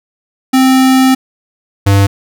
square tone pair in turn, 261.6 / 99.21 Hz, C4 / G2, 0 / +21 cents, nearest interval octave + perfect fourth, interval 1679 cents, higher first, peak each -6 dBFS, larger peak neither, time 0.53-1.15 / 1.86-2.07 s, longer first, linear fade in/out 10 ms, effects none

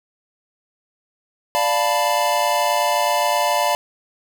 square chord, B half-diminished seventh, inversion first, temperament equal, 587.3 / 698.5 / 880 / 987.8 Hz, D5 / F5 / A5 / B5, 0 / 0 / 0 / 0 cents, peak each -23 dBFS, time 1.55-3.75 s, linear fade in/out 0 ms, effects none

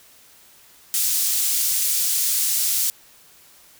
pink high-pass noise, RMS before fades -21 dBFS, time 0.94-2.9 s, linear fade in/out 0 ms, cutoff 6700 Hz, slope 12 dB/octave, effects white hiss -51 dBFS RMS until 3.79 s

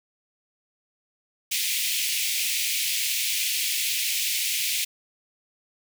pink high-pass noise, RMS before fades -26 dBFS, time 1.51-4.85 s, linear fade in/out 10 ms, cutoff 2200 Hz, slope 48 dB/octave, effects none

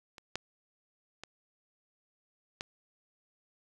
clicks, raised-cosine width 0.2 ms, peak -30 / -16 / -25 / -19 dBFS, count 4, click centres 0.182 / 0.356 / 1.236 / 2.609 s, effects 9-bit

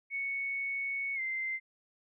sine tone with pitch glide, 2217 to 2081 Hz, C#7 to C7, 0 to -10 cents, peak -32 dBFS, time 0.1-1.6 s, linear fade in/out 50 ms, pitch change -110 cents, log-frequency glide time 1.15-1.2 s, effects none

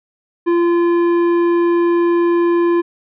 sine tone with tanh clipping, 343.6 Hz, F4, 28 cents flat, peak -13 dBFS, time 0.46-2.82 s, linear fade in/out 20 ms, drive 11 dB, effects none

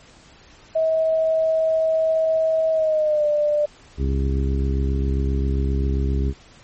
sine tone with pitch glide, 641 to 594.6 Hz, E5 to D5, -49 to +21 cents, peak -16 dBFS, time 0.75-3.66 s, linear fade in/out 10 ms, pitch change -130 cents, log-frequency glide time 2.72-3.27 s
harmonic tone, 67.5 Hz, C#2, 45 cents flat, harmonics 1 / 2 / 3 / 4 / 5 / 6, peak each -19 / -27 / -31 / -31 / -34 / -32 dBFS, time 3.97-6.34 s, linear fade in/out 50 ms
effects pink hiss -49 dBFS RMS until 6.63 s + MP3 32 kbps

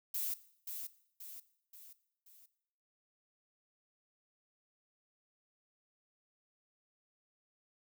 violet noise with echo, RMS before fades -37 dBFS, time 0.14-0.34 s, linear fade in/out 5 ms, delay 530 ms, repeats 4, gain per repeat -6 dB, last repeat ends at 2.46 s, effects noise-tail reverb RT60 0.7 s tail -17 dB re dry

